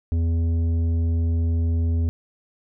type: tone with tanh clipping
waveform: sine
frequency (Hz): 83.1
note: E2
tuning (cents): +15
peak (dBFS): -20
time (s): 0.12-2.09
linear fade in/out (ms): 0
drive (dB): 9
effects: none